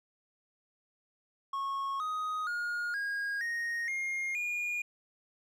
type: tone with pitch steps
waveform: triangle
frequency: 1096 / 1251.7 / 1429.6 / 1632.7 / 1864.7 / 2130 / 2432 Hz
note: C#6 / D#6 / F6 / G#6 / A#6 / C7 / D#7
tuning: -20 / +10 / +40 / -30 / 0 / +30 / -40 cents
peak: -30 dBFS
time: 1.53-4.82 s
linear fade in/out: 5 ms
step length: 470 ms
effects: none